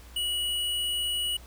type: tone with hard clipping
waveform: sine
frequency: 2925 Hz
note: F#7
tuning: 21 cents flat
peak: -28 dBFS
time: 0.16-1.37 s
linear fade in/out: 5 ms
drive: 13 dB
effects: added 60 Hz sine -46 dBFS peak until 1.46 s + pink hiss -53 dBFS RMS until 1.46 s